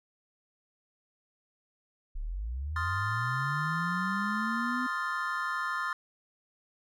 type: linear sweep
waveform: sine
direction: up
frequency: 30.05 to 255.6 Hz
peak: -32 dBFS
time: 2.15-4.87 s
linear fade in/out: 10 ms
type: chord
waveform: triangle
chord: F dominant seventh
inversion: second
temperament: equal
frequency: 1046.5 / 1244.5 / 1396.9 / 1760 Hz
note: C6 / Eb6 / F6 / A6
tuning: 0 / 0 / 0 / 0 cents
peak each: -34 dBFS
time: 2.76-5.93 s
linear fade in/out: 2 ms
effects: none

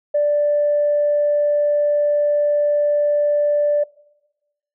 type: tone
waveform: sine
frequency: 587.3 Hz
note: D5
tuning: in tune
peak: -13 dBFS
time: 0.14-3.84 s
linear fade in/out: 10 ms
effects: noise-tail reverb RT60 1.0 s tail -22 dB re dry + tanh soft clip ceiling -9 dBFS

